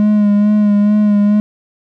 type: tone with vibrato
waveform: triangle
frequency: 207.7 Hz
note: G#3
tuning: in tune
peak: -6 dBFS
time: 0-1.4 s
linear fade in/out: 0 ms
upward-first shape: sine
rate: 2.3 Hz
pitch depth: 27 cents each way
effects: none